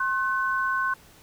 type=tone pair together; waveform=sine; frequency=1068 / 1510.4 Hz; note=C6 / F#6; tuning=+35 / +35 cents; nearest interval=tritone; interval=600 cents; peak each=-26 / -25 dBFS; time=0-0.94 s; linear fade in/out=5 ms; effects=pink hiss -53 dBFS RMS until 1.22 s